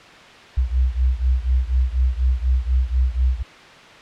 sine beating tone pair, 61.74 / 65.84 Hz, B1 / C2, 0 / +11 cents, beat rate 4.1 Hz, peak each -18 / -20 dBFS, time 0.57-3.43 s, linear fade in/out 10 ms, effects white hiss -42 dBFS RMS until 4.01 s + low-pass 3000 Hz 12 dB/octave

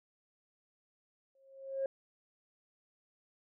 sine tone with exponential growth, 540 Hz, C#5, 45 cents flat, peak -28 dBFS, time 1.35-1.86 s, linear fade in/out 2 ms, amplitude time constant 110 ms, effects tanh soft clip ceiling -27 dBFS

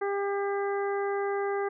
harmonic tone, 400 Hz, G4, 35 cents sharp, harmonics 1 / 2 / 3 / 4 / 5, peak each -28 / -34 / -38 / -40 / -42 dBFS, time 0.01-1.69 s, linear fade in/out 10 ms, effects none

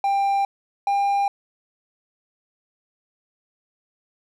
triangle tone pair in turn, 793 / 800.4 Hz, G5 / G5, +20 / +36 cents, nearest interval unison, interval 16 cents, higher second, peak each -16 dBFS, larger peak neither, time 0.04-0.45 / 0.87-1.28 s, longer neither, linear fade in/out 2 ms, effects none

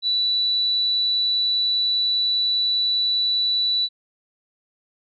sine tone, 3955 Hz, B7, 2 cents sharp, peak -18 dBFS, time 0.02-3.89 s, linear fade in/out 50 ms, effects none

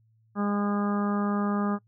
harmonic tone, 204.1 Hz, G#3, 30 cents flat, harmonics 1 / 2 / 3 / 4 / 5 / 6 / 7 / 8, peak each -25 / -35 / -38 / -37 / -40 / -34 / -46 / -44 dBFS, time 0.35-1.79 s, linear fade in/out 50 ms, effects noise-tail reverb RT60 0.1 s tail -24 dB re dry + added 111 Hz sine -61 dBFS peak until 1.87 s

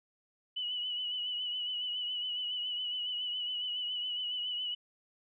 sine tone with vibrato, 2960 Hz, F#7, in tune, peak -33 dBFS, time 0.56-4.75 s, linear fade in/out 10 ms, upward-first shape triangle, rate 7.2 Hz, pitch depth 48 cents each way, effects none

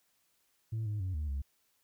sine tone with pitch steps, 111.3 / 105 / 93.2 / 75.6 / 69 Hz, A2 / G#2 / F#2 / D#2 / C#2, +20 / +19 / +13 / -49 / -7 cents, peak -30 dBFS, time 0.72-1.42 s, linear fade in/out 10 ms, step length 140 ms, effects tanh soft clip ceiling -31 dBFS + white hiss -74 dBFS RMS until 1.83 s

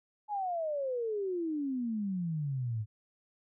sine exponential sweep, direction down, 856 to 103.83 Hz, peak -31 dBFS, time 0.28-2.86 s, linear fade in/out 50 ms, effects none

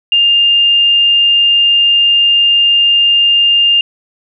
sine tone, 2807 Hz, F7, 8 cents sharp, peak -6 dBFS, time 0.12-3.81 s, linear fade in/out 2 ms, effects none

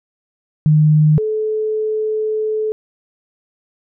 sine tone pair in turn, 152.9 / 432.5 Hz, D#3 / A4, -30 / -30 cents, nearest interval octave + tritone, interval 1800 cents, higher second, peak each -8 / -16 dBFS, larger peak first, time 0.66-1.18 / 1.18-2.72 s, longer second, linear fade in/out 0 ms, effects none

